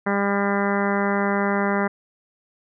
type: harmonic tone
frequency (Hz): 200.3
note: G3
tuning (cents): +38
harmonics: 1 / 2 / 3 / 4 / 5 / 6 / 7 / 8 / 9 / 10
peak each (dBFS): -23 / -26 / -28 / -29 / -30 / -31 / -31 / -32 / -33 / -33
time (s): 0.06-1.88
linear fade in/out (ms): 10
effects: none